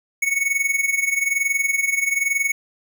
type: tone with amplitude modulation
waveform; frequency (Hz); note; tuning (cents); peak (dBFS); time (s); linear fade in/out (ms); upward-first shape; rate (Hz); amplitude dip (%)
square; 2217; C#7; 0; -16; 0.22-2.52; 5; sine; 21.1; 75
effects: none